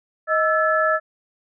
sine tone cluster, 628 / 1324 / 1722 Hz, D#5 / E6 / A6, +16 / +7 / -38 cents, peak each -20 / -20 / -22 dBFS, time 0.27-1 s, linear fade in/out 50 ms, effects none

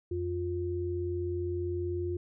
sine tone pair together, 88.09 / 352.6 Hz, F2 / F4, +15 / +17 cents, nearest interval 2 octaves, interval 2402 cents, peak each -34 / -32 dBFS, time 0.11-2.17 s, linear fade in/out 5 ms, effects none

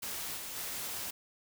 white noise with level steps, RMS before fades -39 / -42 / -39 dBFS, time 0.02-1.11 s, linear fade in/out 10 ms, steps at 0.36 / 0.55 s, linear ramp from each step 20 ms, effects none

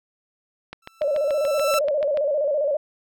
click train, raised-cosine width 0.3 ms, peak -18 dBFS, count 11, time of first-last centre 0.73-2.173 s, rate 6.93 Hz
sawtooth tone with exponential growth, 1330 Hz, E6, 15 cents sharp, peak -16 dBFS, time 0.82-1.79 s, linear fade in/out 5 ms, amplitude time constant 210 ms
sine tone with vibrato, 583 Hz, D5, 13 cents flat, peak -19 dBFS, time 1.01-2.77 s, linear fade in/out 5 ms, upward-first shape square, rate 15 Hz, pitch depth 80 cents each way
effects none

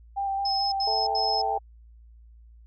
sine tone with vibrato, 788 Hz, G5, 9 cents sharp, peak -25 dBFS, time 0.16-1.59 s, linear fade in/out 20 ms, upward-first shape square, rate 4.5 Hz, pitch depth 13 cents each way
sine tone bursts, 5180 Hz, E8, 31 cents flat, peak -26 dBFS, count 3, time 0.45-1.418 s, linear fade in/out 5 ms, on 270 ms, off 79 ms
harmonic tone, 220 Hz, A3, in tune, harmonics 2 / 3 / 4, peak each -33 / -33 / -33 dBFS, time 0.87-1.58 s, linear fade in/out 5 ms
effects added 57 Hz sine -48 dBFS peak until 2.66 s

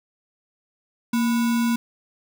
sine tone with sample-and-hold, 233.1 Hz, A#3, in tune, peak -18 dBFS, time 1.13-1.76 s, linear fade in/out 5 ms, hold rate 1225 Hz, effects none

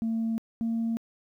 sine tone pair in turn, 225.9 / 228.4 Hz, A3 / A#3, +46 / -35 cents, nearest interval unison, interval 19 cents, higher second, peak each -24 dBFS, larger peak neither, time 0.02-0.38 / 0.61-0.97 s, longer neither, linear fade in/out 0 ms, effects tanh soft clip ceiling -23 dBFS + 11-bit

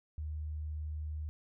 sine tone, 76.5 Hz, D#2, 29 cents flat, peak -36 dBFS, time 0.18-1.29 s, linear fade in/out 0 ms, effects none

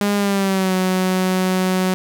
sawtooth tone with pitch glide, 203.7 to 185.72 Hz, G#3 to F#3, -33 to +7 cents, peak -12 dBFS, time 0.01-1.94 s, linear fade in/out 0 ms, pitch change -160 cents, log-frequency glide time 0.16-0.74 s, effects none

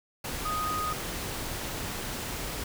sine tone in noise, 1244.5 Hz, D#6, in tune, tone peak -29 dBFS, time 0.45-0.93 s, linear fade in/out 5 ms, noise pink, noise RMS -35 dBFS, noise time 0.24-2.64 s, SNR +3 dB, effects none

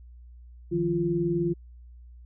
sine tone cluster, 153.9 / 173.7 / 345.6 Hz, D#3 / F3 / F4, -19 / -9 / -18 cents, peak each -30 / -30 / -25 dBFS, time 0.71-1.54 s, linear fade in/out 20 ms, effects added 60 Hz sine -45 dBFS peak until 2.25 s

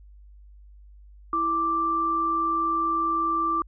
sine tone pair together, 329.6 / 1174.6 Hz, E4 / D6, 0 / 0 cents, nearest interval octave + minor seventh, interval 2200 cents, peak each -31 / -22 dBFS, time 1.33-3.62 s, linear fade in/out 2 ms, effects added 50 Hz sine -46 dBFS peak until 3.67 s

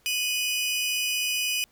sawtooth tone pair together, 2489 / 2960 Hz, D#7 / F#7, 0 / 0 cents, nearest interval minor third, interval 300 cents, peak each -24 / -25 dBFS, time 0.06-1.64 s, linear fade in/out 0 ms, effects pink hiss -63 dBFS RMS until 1.71 s

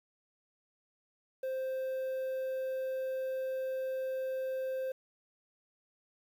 triangle tone with quantisation, 523.3 Hz, C5, in tune, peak -31 dBFS, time 1.43-4.92 s, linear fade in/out 5 ms, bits 10, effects none

